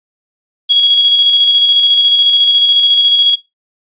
sine tone with tremolo, 3322 Hz, G#7, in tune, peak -4 dBFS, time 0.69-3.36 s, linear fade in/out 20 ms, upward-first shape square, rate 14 Hz, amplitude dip 30%, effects noise-tail reverb RT60 0.2 s tail -17 dB re dry + resampled to 8000 Hz

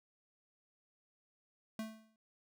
square tone with exponential decay, 220 Hz, A3, in tune, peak -37 dBFS, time 1.79-2.16 s, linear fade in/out 2 ms, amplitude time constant 79 ms, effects none

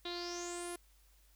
sawtooth tone with low-pass filter sweep, 349.2 Hz, F4, in tune, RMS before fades -42 dBFS, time 0.05-0.76 s, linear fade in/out 5 ms, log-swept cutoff 3700 to 11000 Hz, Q 8.7, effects added 50 Hz sine -64 dBFS peak until 1.35 s + white hiss -70 dBFS RMS until 1.35 s

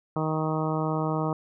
harmonic tone, 156.8 Hz, D#3, 14 cents sharp, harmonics 1 / 2 / 3 / 4 / 5 / 6 / 7 / 8, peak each -28 / -31 / -33 / -34 / -35 / -36 / -36 / -37 dBFS, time 0.16-1.33 s, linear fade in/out 2 ms, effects none

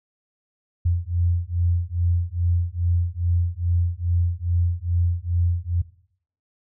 sine beating tone pair, 85.7 / 88.1 Hz, F2 / F2, -32 / +16 cents, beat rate 2.4 Hz, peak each -22 dBFS, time 0.85-5.82 s, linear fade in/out 10 ms, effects noise-tail reverb RT60 0.6 s tail -18 dB re dry

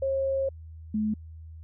sine tone pair in turn, 540 / 214.3 Hz, C#5 / A3, -45 / -45 cents, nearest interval octave + major third, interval 1600 cents, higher first, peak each -24 dBFS, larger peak neither, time 0.02-0.49 / 0.94-1.14 s, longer first, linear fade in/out 5 ms, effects added 80 Hz sine -41 dBFS peak until 1.63 s

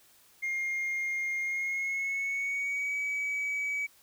sine tone with pitch glide, 2125 to 2278 Hz, C7 to C#7, +26 to +47 cents, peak -27 dBFS, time 0.42-3.87 s, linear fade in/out 20 ms, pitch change +121 cents, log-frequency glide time 1.41-2.97 s, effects tanh soft clip ceiling -28 dBFS + white hiss -61 dBFS RMS until 4.02 s

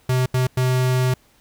square tone bursts at uneven times, 127.8 Hz, C3, 40 cents flat, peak -17 dBFS, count 3, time 0.09-0.26 / 0.34-0.47 / 0.57-1.14 s, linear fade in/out 5 ms, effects pink hiss -57 dBFS RMS until 1.4 s

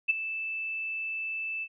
sine tone with ADSR envelope, 2637 Hz, E7, in tune, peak -18 dBFS, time 0.08-1.68 s, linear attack 20 ms, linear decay 18 ms, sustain -13 dB, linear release 54 ms, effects none

